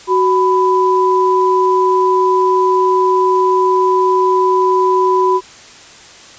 sine tone pair together, 373 / 995.8 Hz, F#4 / B5, +14 / +14 cents, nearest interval octave + perfect fourth, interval 1700 cents, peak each -12 / -12 dBFS, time 0.07-5.41 s, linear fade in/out 50 ms, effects white hiss -38 dBFS RMS until 6.38 s + resampled to 16000 Hz

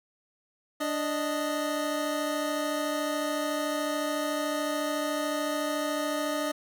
25% pulse tone pair together, 293.7 / 621.2 Hz, D4 / D#5, 0 / -3 cents, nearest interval octave + minor second, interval 1297 cents, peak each -27 dBFS, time 0.8-6.52 s, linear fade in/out 10 ms, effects none

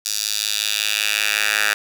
10% pulse tone with high-pass filter sweep, 105.4 Hz, G#2, 26 cents sharp, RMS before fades -21 dBFS, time 0.05-1.74 s, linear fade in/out 10 ms, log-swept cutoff 5200 to 1700 Hz, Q 1.8, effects none

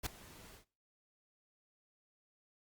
pink noise with ADSR envelope, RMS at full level -34 dBFS, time 0.03-0.65 s, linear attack 33 ms, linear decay 5 ms, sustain -22 dB, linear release 110 ms, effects noise-tail reverb RT60 0.4 s tail -21 dB re dry + Opus 48 kbps

